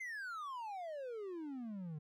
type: exponential sweep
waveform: triangle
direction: down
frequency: 2123 to 146.83 Hz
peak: -40 dBFS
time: 0-1.99 s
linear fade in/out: 10 ms
effects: none

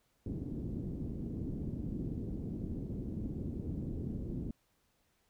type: low-pass noise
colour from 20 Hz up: white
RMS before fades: -39 dBFS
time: 0.26-4.51 s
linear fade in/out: 2 ms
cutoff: 290 Hz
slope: 24 dB/octave
effects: pink hiss -75 dBFS RMS until 5.29 s

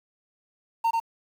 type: tone with echo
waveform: triangle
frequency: 914 Hz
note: A#5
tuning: 34 cents flat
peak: -18 dBFS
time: 0.84-0.91 s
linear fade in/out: 10 ms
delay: 91 ms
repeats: 1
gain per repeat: -2 dB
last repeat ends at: 1.001 s
effects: 8-bit

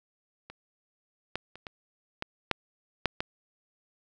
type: clicks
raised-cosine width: 0.3 ms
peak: -27 / -15 / -29 / -23 / -16 / -8 / -8 / -14 dBFS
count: 8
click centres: 0.5 / 1.356 / 1.556 / 1.668 / 2.224 / 2.513 / 3.057 / 3.205 s
effects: none

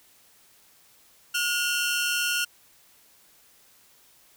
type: tone cluster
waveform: sawtooth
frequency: 1434 / 2721 / 3121 Hz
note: F6 / F7 / G7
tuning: +45 / -46 / -8 cents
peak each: -23 / -25 / -30 dBFS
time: 1.34-2.45 s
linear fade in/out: 10 ms
effects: white hiss -58 dBFS RMS until 4.36 s

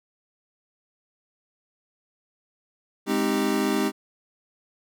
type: chord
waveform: square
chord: Ab major seventh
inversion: none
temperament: equal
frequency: 207.7 / 261.6 / 311.1 / 392 Hz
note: Ab3 / C4 / Eb4 / G4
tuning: 0 / 0 / 0 / 0 cents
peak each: -28 dBFS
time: 3.06-3.92 s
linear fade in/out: 50 ms
effects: none

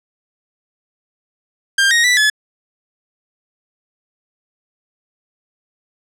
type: tone with pitch steps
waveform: sawtooth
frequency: 1594 / 1871 / 1971 / 1714 Hz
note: G6 / A#6 / B6 / A6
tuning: +28 / +6 / -4 / -46 cents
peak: -7 dBFS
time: 1.78-2.3 s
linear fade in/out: 5 ms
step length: 130 ms
effects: low-pass 9000 Hz 12 dB/octave

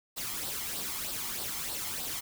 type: noise with flanger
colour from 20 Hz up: white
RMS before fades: -36 dBFS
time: 0.16-2.21 s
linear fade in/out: 20 ms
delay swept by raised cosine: 0.22 to 0.97 ms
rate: 3.2 Hz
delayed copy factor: +0.55
effects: none

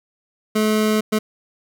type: tone bursts at uneven times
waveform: 25% pulse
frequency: 215.2 Hz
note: A3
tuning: 38 cents flat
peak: -12 dBFS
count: 2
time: 0.55-1.01 / 1.12-1.19 s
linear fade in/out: 10 ms
effects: none

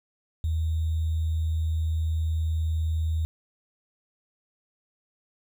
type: tone with sample-and-hold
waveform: sine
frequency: 80.2 Hz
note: E2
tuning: 47 cents flat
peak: -23 dBFS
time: 0.44-3.25 s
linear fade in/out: 0 ms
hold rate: 3675 Hz
effects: none

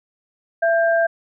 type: tone pair together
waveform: sine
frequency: 668.5 / 1590 Hz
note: E5 / G6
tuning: +24 / +24 cents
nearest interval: octave + minor third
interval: 1500 cents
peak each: -15 / -21 dBFS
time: 0.62-1.07 s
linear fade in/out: 10 ms
effects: none

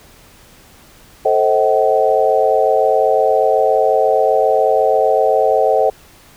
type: chord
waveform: sine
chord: A diminished seventh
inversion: none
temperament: just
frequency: 440 / 528 / 633.6 / 760.3 Hz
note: A4 / C5 / Eb5 / Gb5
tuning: 0 / +16 / +31 / +47 cents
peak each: -16 dBFS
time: 1.25-5.9 s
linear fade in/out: 5 ms
effects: pink hiss -45 dBFS RMS until 6.36 s

